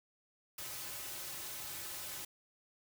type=noise with comb filter; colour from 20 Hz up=white; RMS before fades=-44 dBFS; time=0.58-2.25 s; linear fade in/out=5 ms; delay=4.3 ms; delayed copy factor=-0.75; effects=none